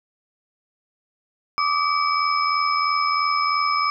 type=tone cluster; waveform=sine; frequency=1165 / 1248 / 2285 / 5170 Hz; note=D6 / D#6 / D7 / E8; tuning=-14 / +5 / -48 / -34 cents; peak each=-20 / -26 / -27 / -28 dBFS; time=1.58-3.9 s; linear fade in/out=0 ms; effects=none